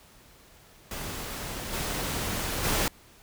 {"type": "noise with level steps", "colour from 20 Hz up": "pink", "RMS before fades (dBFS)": [-36, -31, -26], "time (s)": [0.91, 2.88], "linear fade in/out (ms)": 2, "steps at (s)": [1.72, 2.63], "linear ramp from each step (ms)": 20, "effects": ["pink hiss -55 dBFS RMS until 3.22 s"]}